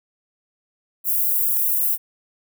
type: high-pass noise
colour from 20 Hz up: white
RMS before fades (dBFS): -20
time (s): 1.04-1.98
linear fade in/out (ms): 50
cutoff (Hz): 12000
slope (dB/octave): 24
effects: none